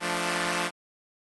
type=chord; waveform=5% pulse; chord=D minor; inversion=first; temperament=equal; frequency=174.61 / 220 / 293.7 Hz; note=F3 / A3 / D4; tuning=0 / 0 / 0 cents; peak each=-18 / -23 / -21 dBFS; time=0-0.71 s; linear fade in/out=50 ms; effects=AAC 32 kbps